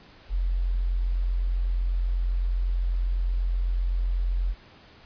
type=tone; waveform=sine; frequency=44 Hz; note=F1; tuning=14 cents sharp; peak=-22 dBFS; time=0.29-4.55 s; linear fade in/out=50 ms; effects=pink hiss -52 dBFS RMS until 5.05 s + resampled to 11025 Hz